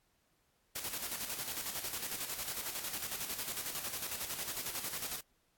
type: noise with tremolo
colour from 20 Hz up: white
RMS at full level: -38 dBFS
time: 0.75-5.21 s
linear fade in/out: 10 ms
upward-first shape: square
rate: 11 Hz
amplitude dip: 50%
effects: pink hiss -75 dBFS RMS until 5.57 s + AAC 64 kbps